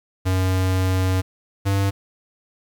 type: tone pair in turn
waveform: square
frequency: 93.3 / 98.4 Hz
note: F#2 / G2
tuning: +15 / +7 cents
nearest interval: minor second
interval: 92 cents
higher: second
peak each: -18 dBFS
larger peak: neither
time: 0.25-1.22 / 1.65-1.91 s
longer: first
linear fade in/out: 20 ms
effects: 9-bit